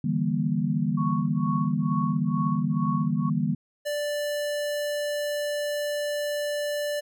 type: chord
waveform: sine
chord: E half-diminished seventh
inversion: third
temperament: just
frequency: 148.33 / 164.81 / 197.78 / 237.3 Hz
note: D3 / E3 / G3 / Bb3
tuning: +18 / 0 / +16 / +31 cents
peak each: -28 dBFS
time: 0.04-3.55 s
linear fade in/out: 5 ms
type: tone with tremolo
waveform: sine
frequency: 1108.7 Hz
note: C#6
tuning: in tune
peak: -28 dBFS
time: 0.97-3.3 s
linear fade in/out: 10 ms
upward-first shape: sine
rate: 2.2 Hz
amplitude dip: 100%
type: tone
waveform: square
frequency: 587 Hz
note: D5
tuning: 1 cent flat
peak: -27 dBFS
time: 3.85-7.01 s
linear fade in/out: 20 ms
effects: none